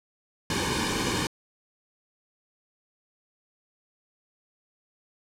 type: noise with comb filter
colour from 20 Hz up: pink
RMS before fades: -27 dBFS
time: 0.5-1.27 s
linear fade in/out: 2 ms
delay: 1.5 ms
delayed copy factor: -0.9
effects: low-pass 8000 Hz 12 dB/octave